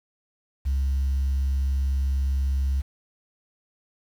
sine tone, 67.7 Hz, C#2, 40 cents flat, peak -19 dBFS, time 0.65-2.82 s, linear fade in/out 20 ms, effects tanh soft clip ceiling -19 dBFS + 8-bit

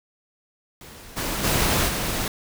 pink noise with level steps, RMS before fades -43 / -27 / -21 / -26 dBFS, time 0.81-2.28 s, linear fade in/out 2 ms, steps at 1.16 / 1.43 / 1.87 s, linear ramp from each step 20 ms, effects none

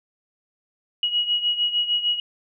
sine beating tone pair, 2903 / 2909.6 Hz, F#7 / F#7, -34 / -30 cents, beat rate 6.6 Hz, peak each -21 / -26 dBFS, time 1.03-2.2 s, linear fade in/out 2 ms, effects none

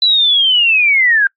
sine linear sweep, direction down, 4000 to 1568 Hz, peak -8 dBFS, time 0.02-1.27 s, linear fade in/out 2 ms, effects noise-tail reverb RT60 0.1 s tail -25 dB re dry + AAC 64 kbps

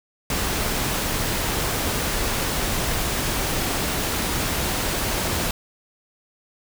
pink noise, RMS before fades -24 dBFS, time 0.3-5.51 s, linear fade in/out 2 ms, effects none

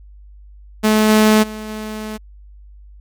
sawtooth tone with level steps, 215.6 Hz, A3, 35 cents flat, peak -7 / -5 / -23 / -21 dBFS, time 0.83-2.18 s, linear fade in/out 20 ms, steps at 1.08 / 1.42 / 1.68 s, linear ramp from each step 20 ms, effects added 50 Hz sine -38 dBFS peak until 3 s + MP3 96 kbps

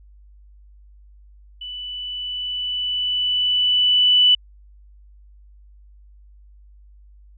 sine tone with level ramp, 2979 Hz, F#7, 11 cents sharp, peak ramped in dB -30 to -10 dBFS, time 1.61-4.35 s, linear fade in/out 5 ms, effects added 50 Hz sine -45 dBFS peak until 7.37 s

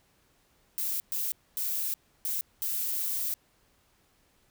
violet noise bursts at uneven times, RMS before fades -31 dBFS, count 5, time 0.78-1 / 1.12-1.32 / 1.57-1.94 / 2.25-2.41 / 2.62-3.34 s, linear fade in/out 0 ms, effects pink hiss -67 dBFS RMS until 4.5 s

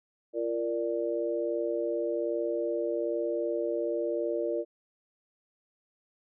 sine chord, Bb major, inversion second, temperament equal with one note detuned, 343.6 / 466.2 / 587.3 Hz, F4 / Bb4 / D5, -28 / 0 / 0 cents, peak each -32 dBFS, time 0.33-4.65 s, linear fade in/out 50 ms, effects none

